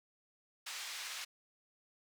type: band-pass noise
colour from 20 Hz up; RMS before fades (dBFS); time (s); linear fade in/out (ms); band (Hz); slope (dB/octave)
white; -44; 0.66-1.25; 10; 1200 to 5500; 12
effects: none